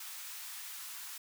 white high-pass noise, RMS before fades -45 dBFS, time 0-1.18 s, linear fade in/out 5 ms, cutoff 910 Hz, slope 24 dB/octave, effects none

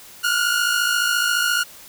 sawtooth tone pair together, 1404 / 1458.4 Hz, F6 / F#6, +9 / -25 cents, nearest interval minor second, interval 66 cents, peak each -17 / -17 dBFS, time 0.23-1.64 s, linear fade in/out 20 ms, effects white hiss -43 dBFS RMS until 1.88 s

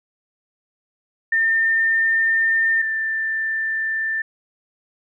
sine tone pair in turn, 1807 / 1779 Hz, A6 / A6, +46 / +19 cents, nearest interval unison, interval 27 cents, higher first, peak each -15 / -20 dBFS, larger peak first, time 1.32-2.82 / 2.82-4.22 s, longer first, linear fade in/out 5 ms, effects none

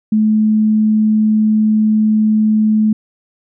sine tone, 215.6 Hz, A3, 35 cents flat, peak -9 dBFS, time 0.12-2.93 s, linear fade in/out 5 ms, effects none

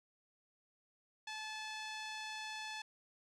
5% pulse tone with low-pass filter, 866 Hz, A5, 28 cents flat, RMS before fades -45 dBFS, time 1.27-2.82 s, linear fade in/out 5 ms, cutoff 3900 Hz, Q 0.66, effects none

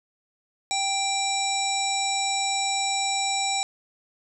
harmonic tone, 784 Hz, G5, in tune, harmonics 1 / 3 / 5 / 7 / 9 / 10, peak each -27 / -31 / -29 / -35 / -34 / -31 dBFS, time 0.71-3.63 s, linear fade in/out 0 ms, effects none

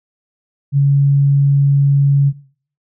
sine tone, 140.3 Hz, C#3, 21 cents sharp, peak -8 dBFS, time 0.72-2.33 s, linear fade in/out 50 ms, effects noise-tail reverb RT60 0.5 s tail -19 dB re dry

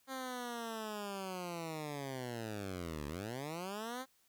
10% pulse linear two-way sweep, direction down then up, 267.7 to 70.4 to 267.7 Hz, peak -32 dBFS, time 0.07-4.06 s, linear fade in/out 50 ms, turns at 3.07 s, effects white hiss -72 dBFS RMS until 4.28 s

